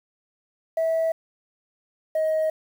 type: tone pair in turn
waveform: sine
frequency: 651 / 629.9 Hz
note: E5 / D#5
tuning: -22 / +21 cents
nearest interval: minor second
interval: 57 cents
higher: first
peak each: -18 / -18 dBFS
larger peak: neither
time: 0.77-1.12 / 2.15-2.5 s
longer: neither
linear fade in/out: 5 ms
effects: tanh soft clip ceiling -18 dBFS + 8-bit